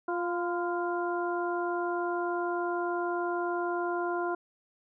harmonic tone with a mistuned harmonic, 350 Hz, F4, 4 cents sharp, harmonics 1 / 2 / 3 / 4, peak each -31 / -34 / -36 / -37 dBFS, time 0.08-4.35 s, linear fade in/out 5 ms, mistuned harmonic 3, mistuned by -39 cents, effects none

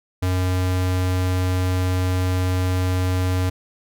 square tone, 91.8 Hz, F#2, 13 cents flat, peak -19 dBFS, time 0.22-3.5 s, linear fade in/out 10 ms, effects none

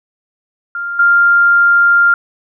sine tone with level steps, 1396.9 Hz, F6, in tune, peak -18 / -6 dBFS, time 0.75-2.14 s, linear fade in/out 2 ms, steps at 0.99 s, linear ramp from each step 5 ms, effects none

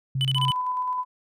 sine tone, 133.5 Hz, C3, 35 cents sharp, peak -23 dBFS, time 0.15-0.51 s, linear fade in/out 5 ms
triangle tone bursts, 2998 Hz, F#7, 22 cents sharp, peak -21 dBFS, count 5, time 0.21-0.519 s, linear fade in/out 0 ms, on 37 ms, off 31 ms
sine tone with tremolo, 1003 Hz, B5, 26 cents sharp, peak -23 dBFS, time 0.35-1.05 s, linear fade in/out 50 ms, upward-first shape square, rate 9.5 Hz, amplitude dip 25%
effects none

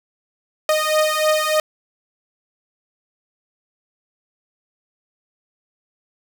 sawtooth beating tone pair, 616 / 619.3 Hz, D#5 / D#5, -17 / -8 cents, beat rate 3.3 Hz, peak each -15 dBFS, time 0.69-1.6 s, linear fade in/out 2 ms, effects none

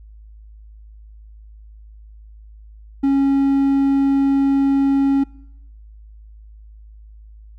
triangle tone, 274.9 Hz, C#4, 14 cents flat, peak -11 dBFS, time 3.03-5.24 s, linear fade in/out 10 ms, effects noise-tail reverb RT60 0.9 s tail -25 dB re dry + added 53 Hz sine -39 dBFS peak until 7.58 s

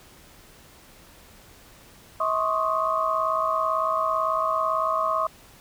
sine tone cluster, 642 / 1059 / 1117 / 1244 Hz, E5 / C6 / C#6 / D#6, -46 / +21 / +13 / -1 cents, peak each -27 dBFS, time 2.2-5.27 s, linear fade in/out 5 ms, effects pink hiss -51 dBFS RMS until 5.6 s

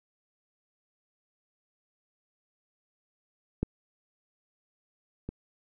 clicks, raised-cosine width 3 ms, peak -14 / -22 dBFS, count 2, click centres 3.63 / 5.29 s, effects none

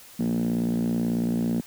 5% pulse tone with band-pass filter, 58.27 Hz, A#1, in tune, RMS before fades -25 dBFS, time 0.19-1.61 s, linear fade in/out 10 ms, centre 210 Hz, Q 8.2, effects white hiss -48 dBFS RMS until 1.66 s

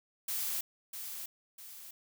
blue noise with echo, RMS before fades -35 dBFS, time 0.28-0.61 s, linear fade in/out 5 ms, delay 650 ms, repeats 2, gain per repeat -7 dB, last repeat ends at 1.91 s, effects none

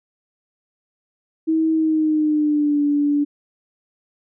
sine tone with pitch glide, 320 to 290.1 Hz, D#4 to D4, +49 to -21 cents, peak -15 dBFS, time 1.47-3.25 s, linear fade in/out 20 ms, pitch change -170 cents, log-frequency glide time 1.72-2.82 s, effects none

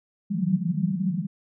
pink band-pass noise, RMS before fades -25 dBFS, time 0.3-1.27 s, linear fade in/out 20 ms, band 160 to 200 Hz, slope 96 dB/octave, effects none

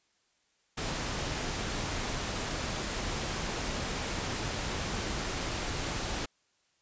pink noise, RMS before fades -34 dBFS, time 0.77-6.26 s, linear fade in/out 10 ms, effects white hiss -72 dBFS RMS until 6.81 s + resampled to 16000 Hz

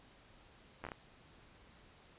slowing click train, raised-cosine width 0.5 ms, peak -28 dBFS, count 5, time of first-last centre 0.84-0.918 s, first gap 11 ms, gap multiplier 1.4, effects pink hiss -62 dBFS RMS until 2.18 s + resampled to 8000 Hz

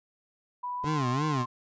sine tone with pitch glide, 986 to 1050.7 Hz, B5 to C6, -3 to +7 cents, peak -31 dBFS, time 0.63-1.46 s, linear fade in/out 10 ms, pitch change +110 cents, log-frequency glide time 0.78-1.02 s
25% pulse tone with vibrato, 138.59 Hz, C#3, in tune, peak -23 dBFS, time 0.83-1.46 s, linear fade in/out 50 ms, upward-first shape sine, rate 2.9 Hz, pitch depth 210 cents each way
click, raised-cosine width 2 ms, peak -24 dBFS, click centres 0.843 s
effects resampled to 16000 Hz

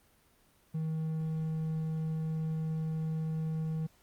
triangle tone, 158.8 Hz, D#3, 36 cents sharp, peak -29 dBFS, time 0.74-3.87 s, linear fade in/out 10 ms, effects pink hiss -66 dBFS RMS until 4.02 s + Opus 32 kbps

